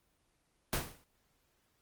pink noise with exponential decay, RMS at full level -29 dBFS, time 0.73-1.04 s, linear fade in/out 0 ms, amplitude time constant 67 ms, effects pink hiss -75 dBFS RMS until 1.81 s + Opus 24 kbps

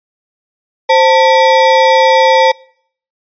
square ring-modulated tone, 710 Hz, F5, 28 cents sharp, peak -3 dBFS, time 0.89-2.52 s, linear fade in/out 10 ms, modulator 186 Hz, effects noise-tail reverb RT60 0.6 s tail -26 dB re dry + resampled to 11025 Hz

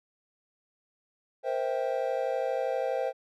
triangle chord, C dominant seventh, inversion third, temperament just, 470.9 / 523.3 / 654.1 / 784.9 Hz, Bb4 / C5 / E5 / G5, +18 / 0 / -14 / +2 cents, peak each -33 / -28 / -32 / -33 dBFS, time 1.43-3.13 s, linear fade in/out 50 ms, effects none

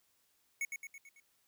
square tone with echo, 2214 Hz, C#7, 3 cents flat, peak -34 dBFS, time 0.61-0.65 s, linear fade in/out 2 ms, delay 110 ms, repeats 5, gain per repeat -5 dB, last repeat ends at 1.2 s, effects white hiss -74 dBFS RMS until 1.47 s

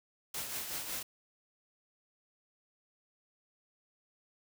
white noise with tremolo, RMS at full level -37 dBFS, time 0.34-1.03 s, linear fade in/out 5 ms, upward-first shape triangle, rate 5.4 Hz, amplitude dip 55%, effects none

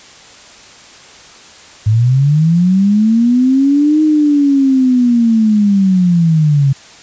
sine linear two-way sweep, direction up then down, 103.83 to 311.1 to 134.5 Hz, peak -7 dBFS, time 1.86-6.73 s, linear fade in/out 10 ms, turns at 4.02 s, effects white hiss -38 dBFS RMS until 7.02 s + resampled to 16000 Hz

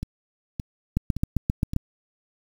two click trains, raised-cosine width 5 ms, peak -17 / -9 dBFS, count 4 / 7, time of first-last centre 0.03-1.735 / 0.97-1.764 s, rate 1.76 / 7.56 Hz, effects 7-bit

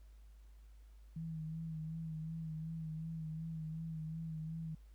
sine tone with vibrato, 160 Hz, D#3, 49 cents sharp, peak -40 dBFS, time 1.16-4.75 s, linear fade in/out 5 ms, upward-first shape sine, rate 2.7 Hz, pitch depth 37 cents each way, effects added 52 Hz sine -55 dBFS peak until 4.94 s + pink hiss -75 dBFS RMS until 4.94 s

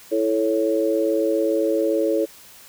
sine chord, A major, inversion second, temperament equal with one note detuned, 329.6 / 436.7 / 554.4 Hz, E4 / A4 / C#5, 0 / -13 / 0 cents, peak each -22 dBFS, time 0.11-2.26 s, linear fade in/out 20 ms, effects white hiss -46 dBFS RMS until 2.68 s

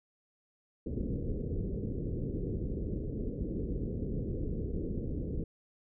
pink low-pass noise, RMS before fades -35 dBFS, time 0.86-5.44 s, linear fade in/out 5 ms, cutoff 470 Hz, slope 48 dB/octave, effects none

